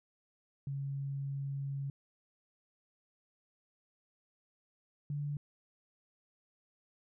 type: tone pair in turn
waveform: sine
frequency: 138.59 / 145.19 Hz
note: C#3 / D3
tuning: 0 / -19 cents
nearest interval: minor second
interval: 81 cents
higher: second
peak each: -35 / -34 dBFS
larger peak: second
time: 0.67-1.9 / 5.1-5.37 s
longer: first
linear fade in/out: 2 ms
effects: none